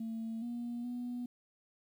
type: tone with pitch steps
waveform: sine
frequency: 225.3 / 238.5 / 244.3 Hz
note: A3 / A#3 / B3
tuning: +41 / +40 / -19 cents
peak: -35 dBFS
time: 0-1.26 s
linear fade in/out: 5 ms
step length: 420 ms
effects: tanh soft clip ceiling -34 dBFS + 11-bit